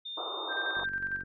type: tone with pitch glide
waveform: sine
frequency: 3623 to 3652 Hz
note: A7 to A#7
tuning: +50 to -36 cents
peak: -37 dBFS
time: 0.05-0.86 s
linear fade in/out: 10 ms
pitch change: +14 cents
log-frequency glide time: 0.28-0.48 s
type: band-pass noise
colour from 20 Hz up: white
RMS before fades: -39 dBFS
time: 0.17-0.84 s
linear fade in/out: 5 ms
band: 310 to 1300 Hz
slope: 96 dB/octave
type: tone with tremolo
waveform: sine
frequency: 1573 Hz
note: G6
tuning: 6 cents sharp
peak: -29 dBFS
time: 0.48-1.24 s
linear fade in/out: 50 ms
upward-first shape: square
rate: 11 Hz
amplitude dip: 50%
type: click train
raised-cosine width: 3 ms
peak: -37 dBFS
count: 23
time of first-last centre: 0.77-1.234 s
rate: 47.4 Hz
effects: none